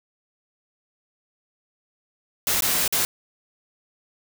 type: noise with dropouts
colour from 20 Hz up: white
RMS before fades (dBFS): -22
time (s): 2.47-3.05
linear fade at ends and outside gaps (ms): 1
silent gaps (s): 2.607-2.622 / 2.878-2.925
effects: none